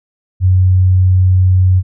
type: tone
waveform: sine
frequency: 92.5 Hz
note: F#2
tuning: in tune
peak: -6 dBFS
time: 0.4-1.83 s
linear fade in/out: 50 ms
effects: none